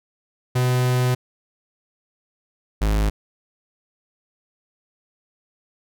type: tone pair in turn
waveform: 45% pulse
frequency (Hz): 125.8 / 52.42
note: B2 / G#1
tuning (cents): +32 / +17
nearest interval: octave + minor third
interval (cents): 1515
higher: first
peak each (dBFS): -17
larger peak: neither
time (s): 0.55-1.15 / 2.81-3.1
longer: first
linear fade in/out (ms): 10
effects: none